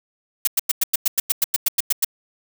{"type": "noise bursts", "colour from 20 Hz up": "blue", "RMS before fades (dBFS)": -17, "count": 14, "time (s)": [0.45, 2.047], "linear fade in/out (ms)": 5, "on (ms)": 24, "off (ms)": 97, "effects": []}